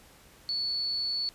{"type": "tone", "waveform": "sine", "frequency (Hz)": 4435, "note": "C#8", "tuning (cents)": 0, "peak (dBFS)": -28, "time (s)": [0.49, 1.29], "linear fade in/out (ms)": 0, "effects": ["pink hiss -56 dBFS RMS until 1.34 s", "resampled to 32000 Hz"]}